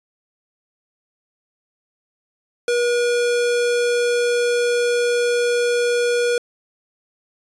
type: tone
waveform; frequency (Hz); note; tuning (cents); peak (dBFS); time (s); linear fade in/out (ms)
square; 481.3; B4; -45; -17; 2.68-6.38; 2
effects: resampled to 22050 Hz